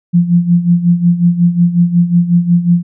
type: tone with tremolo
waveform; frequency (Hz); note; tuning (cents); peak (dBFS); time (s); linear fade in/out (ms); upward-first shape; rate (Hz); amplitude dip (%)
sine; 173.6; F3; -10; -4; 0.13-2.83; 20; sine; 5.5; 75
effects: none